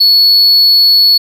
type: tone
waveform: triangle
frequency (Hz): 4401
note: C#8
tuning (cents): -13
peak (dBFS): -3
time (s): 0-1.18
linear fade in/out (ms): 10
effects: none